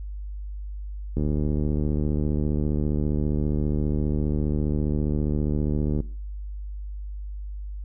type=click train; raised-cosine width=3 ms; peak=-13 dBFS; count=363; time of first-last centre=1.17-6.003 s; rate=74.9 Hz; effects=noise-tail reverb RT60 0.4 s tail -20 dB re dry + added 50 Hz sine -31 dBFS peak until 7.84 s